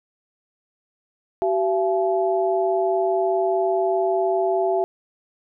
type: tone cluster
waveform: sine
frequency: 382.3 / 678 / 855 Hz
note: G4 / E5 / A5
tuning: -43 / +49 / -50 cents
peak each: -21 / -21 / -29 dBFS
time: 1.42-4.84 s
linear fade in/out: 0 ms
effects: none